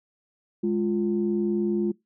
sine tone pair together, 207.7 / 348.5 Hz, G#3 / F4, 0 / -4 cents, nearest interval major sixth, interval 896 cents, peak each -24 dBFS, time 0.63-1.92 s, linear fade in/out 10 ms, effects noise-tail reverb RT60 0.2 s tail -23 dB re dry + tanh soft clip ceiling -14 dBFS

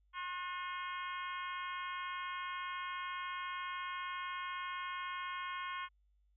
harmonic tone with a mistuned harmonic, 358 Hz, F4, 43 cents sharp, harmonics 3 / 4 / 5 / 6 / 7 / 8 / 9, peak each -41 / -47 / -50 / -48 / -53 / -54 / -52 dBFS, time 0.13-5.89 s, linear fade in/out 50 ms, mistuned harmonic 4, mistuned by +41 cents, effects added 50 Hz sine -69 dBFS peak until 6.36 s

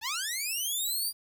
10% pulse linear sweep, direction up, 825 to 4822 Hz, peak -22 dBFS, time 0.01-1.13 s, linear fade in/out 50 ms, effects 10-bit

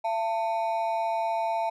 triangle ring-modulated tone, 784 Hz, G5, in tune, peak -20 dBFS, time 0.04-1.7 s, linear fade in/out 10 ms, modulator 108 Hz, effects none

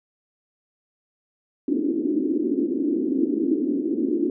white band-pass noise, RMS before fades -23 dBFS, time 1.68-4.3 s, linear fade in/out 2 ms, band 260 to 340 Hz, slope 48 dB/octave, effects none

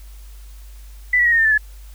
sine tone with pitch steps, 1987 / 1938.3 / 1890.7 / 1844.3 / 1799.1 / 1754.9 / 1711.9 Hz, B6 / B6 / A#6 / A#6 / A6 / A6 / A6, +10 / -33 / +24 / -19 / +38 / -5 / -48 cents, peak -12 dBFS, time 1.13-1.578 s, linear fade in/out 5 ms, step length 64 ms, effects added 50 Hz sine -36 dBFS peak until 1.94 s + white hiss -51 dBFS RMS until 1.94 s

